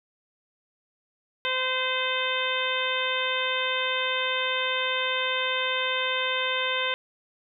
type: harmonic tone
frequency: 515 Hz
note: C5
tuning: 28 cents flat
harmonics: 1 / 2 / 3 / 4 / 5 / 6 / 7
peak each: -32 / -32 / -32 / -32 / -32 / -32 / -32 dBFS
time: 1.45-6.94 s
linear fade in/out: 0 ms
effects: none